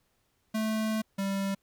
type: tone pair in turn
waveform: square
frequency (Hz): 218.4 / 195.93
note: A3 / G3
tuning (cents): -13 / -1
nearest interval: major second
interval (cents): 188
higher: first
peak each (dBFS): -28 / -29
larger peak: first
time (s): 0.54-1.02 / 1.18-1.55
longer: first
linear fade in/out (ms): 10
effects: pink hiss -73 dBFS RMS until 1.62 s